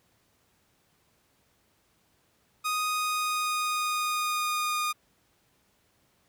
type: tone with pitch glide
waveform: sawtooth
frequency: 1245 to 1223.6 Hz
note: D#6 to D#6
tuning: +1 to -29 cents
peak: -23 dBFS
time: 2.64-4.93 s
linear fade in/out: 20 ms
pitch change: -30 cents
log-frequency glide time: 2.85-4.81 s
effects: pink hiss -68 dBFS RMS until 6.28 s + high-pass 60 Hz 12 dB/octave

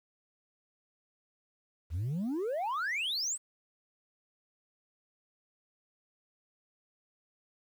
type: exponential sweep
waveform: sine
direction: up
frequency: 73.2 to 8600 Hz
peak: -28 dBFS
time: 1.9-3.38 s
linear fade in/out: 50 ms
effects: tanh soft clip ceiling -30 dBFS + 10-bit

